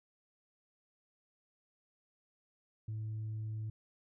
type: tone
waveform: sine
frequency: 108.9 Hz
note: A2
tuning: 17 cents flat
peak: -35 dBFS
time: 2.88-3.7 s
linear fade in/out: 5 ms
effects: tanh soft clip ceiling -35 dBFS